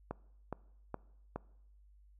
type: click train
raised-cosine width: 1 ms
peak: -24 dBFS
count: 4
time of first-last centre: 0.11-1.36 s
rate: 2.4 Hz
effects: noise-tail reverb RT60 0.8 s tail -22 dB re dry + added 50 Hz sine -59 dBFS peak until 2.19 s